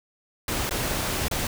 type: noise with dropouts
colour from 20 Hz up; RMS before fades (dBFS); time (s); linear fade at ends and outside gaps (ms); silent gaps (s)
pink; -27; 0.48-1.47; 2; 0.694-0.709 / 1.283-1.312
effects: none